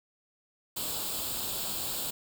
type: noise with comb filter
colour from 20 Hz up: white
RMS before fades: -34 dBFS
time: 0.76-2.11 s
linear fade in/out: 10 ms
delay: 0.25 ms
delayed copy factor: +0.7
effects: none